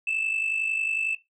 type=tone pair together; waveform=sine; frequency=2625 / 2676 Hz; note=E7 / E7; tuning=-8 / +25 cents; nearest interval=unison; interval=33 cents; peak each=-23 / -28 dBFS; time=0.07-1.15 s; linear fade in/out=5 ms; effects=noise-tail reverb RT60 0.2 s tail -18 dB re dry + tanh soft clip ceiling -20 dBFS